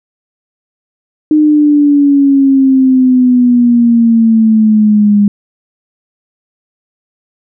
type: exponential sweep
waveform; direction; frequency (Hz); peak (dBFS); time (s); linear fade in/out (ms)
sine; down; 307 to 203.1; -4; 1.31-5.28; 2
effects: none